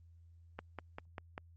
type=click train; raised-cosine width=0.5 ms; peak=-27 dBFS; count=5; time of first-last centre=0.59-1.379 s; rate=5.07 Hz; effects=added 84 Hz sine -57 dBFS peak until 1.56 s + Opus 32 kbps